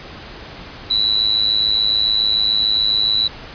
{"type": "tone with amplitude modulation", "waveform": "sine", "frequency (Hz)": 3951, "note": "B7", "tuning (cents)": 0, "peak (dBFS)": -10, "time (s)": [0.9, 3.28], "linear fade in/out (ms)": 10, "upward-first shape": "sine", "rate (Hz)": 107, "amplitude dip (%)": 85, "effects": ["pink hiss -35 dBFS RMS until 3.54 s", "resampled to 11025 Hz"]}